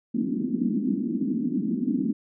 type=band-pass noise; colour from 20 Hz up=pink; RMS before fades=-26 dBFS; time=0.14-2.13 s; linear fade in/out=5 ms; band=200 to 300 Hz; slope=48 dB/octave; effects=none